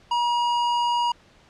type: tone with tanh clipping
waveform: sine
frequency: 956 Hz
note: A#5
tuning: 43 cents sharp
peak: -22 dBFS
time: 0.11-1.12 s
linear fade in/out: 5 ms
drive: 18 dB
effects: pink hiss -55 dBFS RMS until 1.49 s + low-pass 5000 Hz 12 dB/octave